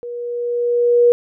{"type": "tone with level ramp", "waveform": "sine", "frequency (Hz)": 480, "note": "B4", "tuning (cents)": -49, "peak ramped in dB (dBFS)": [-26, -7], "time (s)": [0.03, 1.12], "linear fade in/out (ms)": 0, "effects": []}